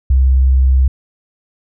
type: tone with vibrato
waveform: sine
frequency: 65.41 Hz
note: C2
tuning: in tune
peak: -7 dBFS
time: 0.1-0.88 s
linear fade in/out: 5 ms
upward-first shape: sine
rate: 19 Hz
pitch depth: 24 cents each way
effects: none